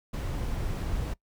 brown noise, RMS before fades -31 dBFS, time 0.13-1.14 s, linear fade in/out 10 ms, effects noise-tail reverb RT60 0.1 s tail -22 dB re dry

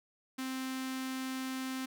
sawtooth tone with notch filter, 261.6 Hz, C4, in tune, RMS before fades -38 dBFS, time 0.38-1.86 s, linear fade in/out 10 ms, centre 580 Hz, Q 0.79, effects none

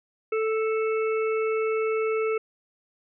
harmonic tone, 440 Hz, A4, in tune, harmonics 1 / 3 / 5 / 6, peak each -23 / -33 / -37 / -39 dBFS, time 0.32-2.38 s, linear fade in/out 5 ms, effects none

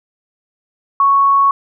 sine tone, 1108.7 Hz, C#6, in tune, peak -8 dBFS, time 1-1.51 s, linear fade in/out 2 ms, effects none

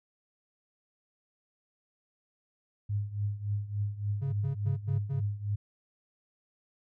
sine tone with tremolo, 102.8 Hz, G#2, 17 cents flat, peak -26 dBFS, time 2.89-5.56 s, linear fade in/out 10 ms, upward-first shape triangle, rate 3.5 Hz, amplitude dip 85%
triangle tone bursts, 137.6 Hz, C#3, 12 cents flat, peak -27 dBFS, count 5, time 4.21-5.21 s, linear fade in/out 20 ms, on 120 ms, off 100 ms
effects none

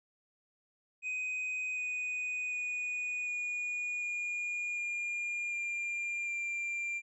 triangle tone with pitch steps, 2505 / 2486 / 2468 / 2449 / 2431 / 2413 / 2395 / 2377 Hz, D#7 / D#7 / D#7 / D#7 / D#7 / D7 / D7 / D7, +11 / -2 / -15 / -28 / -41 / +46 / +33 / +20 cents, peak -32 dBFS, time 1.02-7.02 s, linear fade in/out 50 ms, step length 750 ms, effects resampled to 22050 Hz

